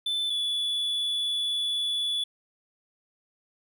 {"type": "tone pair in turn", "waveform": "triangle", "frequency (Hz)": [3520, 3436], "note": ["A7", "A7"], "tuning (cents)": [0, -42], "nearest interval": "unison", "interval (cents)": 42, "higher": "first", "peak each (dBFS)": -24, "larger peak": "neither", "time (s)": [[0.06, 0.3], [0.3, 2.24]], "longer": "second", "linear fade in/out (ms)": 5, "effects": []}